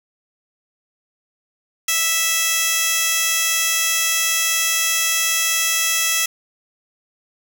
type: tone with high-pass filter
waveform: 15% pulse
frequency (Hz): 657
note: E5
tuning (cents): -6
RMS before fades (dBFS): -19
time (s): 1.88-6.26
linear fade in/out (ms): 5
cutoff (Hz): 3600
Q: 0.77
effects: none